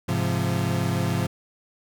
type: chord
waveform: 35% pulse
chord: F minor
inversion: first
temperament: equal with one note detuned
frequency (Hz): 103.83 / 130.81 / 171.81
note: Ab2 / C3 / F3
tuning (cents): 0 / 0 / -28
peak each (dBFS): -25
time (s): 0.08-1.27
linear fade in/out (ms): 10
effects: none